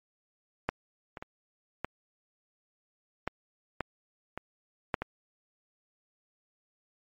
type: clicks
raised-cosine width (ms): 0.5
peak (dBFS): -12 / -25 / -24 / -16 / -15 / -15 / -21 / -11 / -17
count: 9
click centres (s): 0.69 / 1.172 / 1.225 / 1.846 / 3.276 / 3.807 / 4.376 / 4.942 / 5.02
effects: MP3 48 kbps